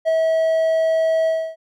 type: tone with ADSR envelope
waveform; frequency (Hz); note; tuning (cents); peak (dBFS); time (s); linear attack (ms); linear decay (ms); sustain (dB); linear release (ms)
triangle; 646; E5; -35; -11; 0.05-1.56; 33; 5; -2; 290
effects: none